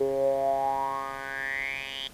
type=tone with band-pass filter sweep; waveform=10% pulse; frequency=135.8 Hz; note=C#3; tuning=35 cents flat; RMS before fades=-29 dBFS; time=0-2.08 s; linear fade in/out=10 ms; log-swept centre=420 to 3300 Hz; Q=8.9; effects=pink hiss -51 dBFS RMS until 2.13 s + resampled to 32000 Hz